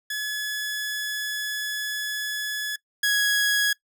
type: tone pair in turn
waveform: sawtooth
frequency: 1703 / 1666 Hz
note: G#6 / G#6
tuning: +43 / +5 cents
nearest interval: unison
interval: 38 cents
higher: first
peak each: -23 / -16 dBFS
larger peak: second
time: 0.1-2.76 / 3.03-3.73 s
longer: first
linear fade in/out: 5 ms
effects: noise-tail reverb RT60 0.1 s tail -22 dB re dry